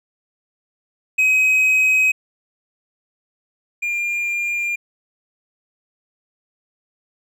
triangle tone pair in turn, 2532 / 2401 Hz, D#7 / D7, +30 / +38 cents, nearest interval minor second, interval 92 cents, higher first, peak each -11 / -18 dBFS, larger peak first, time 1.18-2.12 / 3.82-4.76 s, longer neither, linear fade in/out 10 ms, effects none

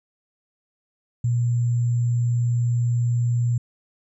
sine tone with sample-and-hold, 120.1 Hz, B2, 48 cents flat, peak -18 dBFS, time 1.24-3.58 s, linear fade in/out 5 ms, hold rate 7350 Hz, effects resampled to 24000 Hz

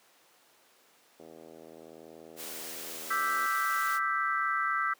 click train, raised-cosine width 2 ms, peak -31 dBFS, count 183, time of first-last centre 1.2-3.455 s, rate 80.7 Hz
white noise, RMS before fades -41 dBFS, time 2.36-4 s, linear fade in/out 50 ms
sine chord, E minor seventh, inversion third, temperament equal, 1174.7 / 1318.5 / 1568 / 1975.5 Hz, D6 / E6 / G6 / B6, 0 / 0 / 0 / 0 cents, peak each -34 / -30 / -33 / -35 dBFS, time 3.1-4.94 s, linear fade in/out 10 ms
effects pink hiss -62 dBFS RMS until 4.99 s + high-pass 400 Hz 12 dB/octave

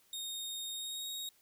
sawtooth tone with pitch glide, 3706 to 3762 Hz, A#7 to A#7, -11 to +15 cents, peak -36 dBFS, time 0.13-1.29 s, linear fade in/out 2 ms, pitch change +26 cents, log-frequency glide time 0.71-1.06 s, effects white hiss -68 dBFS RMS until 1.41 s

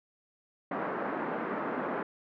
pink band-pass noise, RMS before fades -34 dBFS, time 0.71-2.03 s, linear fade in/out 5 ms, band 220 to 1600 Hz, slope 24 dB/octave, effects none

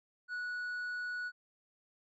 triangle tone with tanh clipping, 1469 Hz, F#6, 13 cents flat, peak -37 dBFS, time 0.28-1.32 s, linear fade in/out 50 ms, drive 8 dB, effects none

